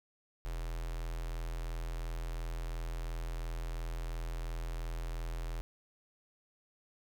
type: tone with notch filter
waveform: square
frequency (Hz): 41.44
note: E1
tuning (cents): +10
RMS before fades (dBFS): -38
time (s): 0.45-5.61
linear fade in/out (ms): 0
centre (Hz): 200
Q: 0.91
effects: none